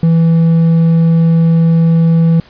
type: tone with hard clipping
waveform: sine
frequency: 165 Hz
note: E3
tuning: 2 cents sharp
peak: -7 dBFS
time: 0.03-2.4 s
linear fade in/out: 2 ms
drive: 3 dB
effects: pink hiss -42 dBFS RMS until 2.49 s + resampled to 11025 Hz